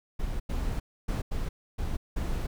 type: noise bursts at uneven times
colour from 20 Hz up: brown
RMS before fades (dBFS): -30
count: 6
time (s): 0.19-0.4 / 0.49-0.8 / 1.08-1.22 / 1.31-1.49 / 1.78-1.97 / 2.16-2.47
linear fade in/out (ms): 10
effects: none